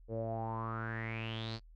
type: tone with low-pass filter sweep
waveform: sawtooth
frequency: 112.6 Hz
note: A2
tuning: 40 cents sharp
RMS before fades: -39 dBFS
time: 0.08-1.6 s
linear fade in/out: 50 ms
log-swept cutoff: 480 to 4600 Hz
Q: 8.3
effects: noise-tail reverb RT60 0.1 s tail -25 dB re dry + added 40 Hz sine -54 dBFS peak until 1.75 s